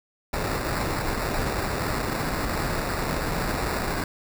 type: noise with sample-and-hold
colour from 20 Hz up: pink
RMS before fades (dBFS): -27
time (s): 0.33-4.04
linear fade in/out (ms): 2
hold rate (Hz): 3150
effects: none